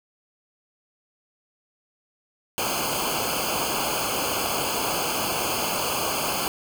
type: noise with comb filter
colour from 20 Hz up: pink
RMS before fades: -26 dBFS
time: 2.58-6.48 s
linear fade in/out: 0 ms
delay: 0.53 ms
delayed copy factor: -1
effects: none